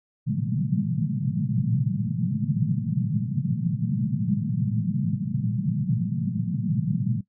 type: band-pass noise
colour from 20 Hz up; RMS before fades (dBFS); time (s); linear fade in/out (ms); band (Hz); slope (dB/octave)
pink; -25; 0.26-7.21; 5; 110 to 220; 96
effects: noise-tail reverb RT60 0.1 s tail -18 dB re dry